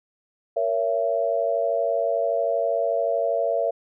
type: chord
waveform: sine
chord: A# diminished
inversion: none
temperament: just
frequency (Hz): 466.2 / 559.4 / 671.3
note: A#4 / C#5 / E5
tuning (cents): 0 / +16 / +31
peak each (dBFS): -27 / -25 / -23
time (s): 0.56-3.71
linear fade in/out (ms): 10
effects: none